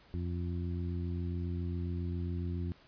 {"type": "harmonic tone", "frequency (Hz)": 87.31, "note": "F2", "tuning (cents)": 0, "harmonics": [1, 2, 3, 4], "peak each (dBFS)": [-34, -40, -44, -46], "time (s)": [0.14, 2.72], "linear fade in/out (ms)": 0, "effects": ["pink hiss -61 dBFS RMS until 2.87 s", "resampled to 11025 Hz"]}